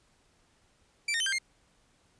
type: tone with pitch steps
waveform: sawtooth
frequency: 2337 / 1839 / 3064 / 1585 / 2119 Hz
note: D7 / A#6 / G7 / G6 / C7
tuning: -9 / -24 / -40 / +19 / +21 cents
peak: -24 dBFS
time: 1.08-1.385 s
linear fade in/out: 5 ms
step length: 61 ms
effects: pink hiss -67 dBFS RMS until 2.19 s + resampled to 22050 Hz